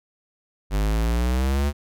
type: exponential sweep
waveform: square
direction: up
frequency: 49.17 to 73.42 Hz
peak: -20 dBFS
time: 0.7-1.73 s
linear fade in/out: 50 ms
effects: none